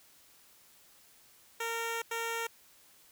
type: tone bursts at uneven times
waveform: 10% pulse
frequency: 460 Hz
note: A#4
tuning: 23 cents flat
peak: -25 dBFS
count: 2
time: 1.6-2.02 / 2.11-2.47 s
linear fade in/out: 5 ms
effects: white hiss -61 dBFS RMS until 3.11 s